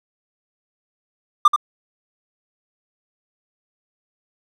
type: tone with echo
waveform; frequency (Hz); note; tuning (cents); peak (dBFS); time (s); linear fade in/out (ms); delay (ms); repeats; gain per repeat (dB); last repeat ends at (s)
triangle; 1192; D6; +25; -5; 1.45-1.48; 5; 82; 1; -7; 1.562
effects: none